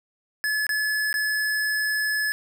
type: tone with dropouts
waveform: square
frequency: 1714 Hz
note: A6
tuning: 46 cents flat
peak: -23 dBFS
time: 0.44-2.32 s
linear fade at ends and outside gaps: 0 ms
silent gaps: 0.667-0.692 / 1.128-1.141 s
effects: none